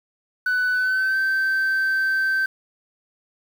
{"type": "tone with pitch glide", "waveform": "sine", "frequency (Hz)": [1495, 1552.2], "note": ["F#6", "G6"], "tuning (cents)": [17, -18], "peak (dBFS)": -16, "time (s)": [0.46, 2.46], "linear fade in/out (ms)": 5, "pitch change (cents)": 65, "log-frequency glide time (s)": [0.73, 1.17], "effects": ["tanh soft clip ceiling -17 dBFS", "7-bit"]}